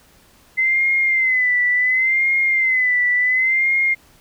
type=tone with vibrato; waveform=sine; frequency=2050 Hz; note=C7; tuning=36 cents flat; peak=-14 dBFS; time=0.57-3.95 s; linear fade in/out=20 ms; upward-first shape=sine; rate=0.7 Hz; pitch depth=71 cents each way; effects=pink hiss -52 dBFS RMS until 4.2 s